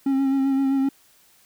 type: tone with vibrato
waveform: triangle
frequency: 270.8 Hz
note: C#4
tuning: 40 cents flat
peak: -16 dBFS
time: 0.06-0.89 s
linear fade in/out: 5 ms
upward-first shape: sine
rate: 7.7 Hz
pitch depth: 26 cents each way
effects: white hiss -57 dBFS RMS until 1.45 s